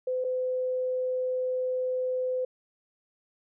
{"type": "tone with dropouts", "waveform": "sine", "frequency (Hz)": 509, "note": "C5", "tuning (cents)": -48, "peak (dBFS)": -26, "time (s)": [0.07, 2.45], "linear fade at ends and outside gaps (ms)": 5, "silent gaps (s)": [0.242, 0.246], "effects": []}